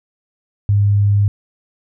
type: tone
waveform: sine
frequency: 101.7 Hz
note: G#2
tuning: 36 cents flat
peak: -10 dBFS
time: 0.69-1.28 s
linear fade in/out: 0 ms
effects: none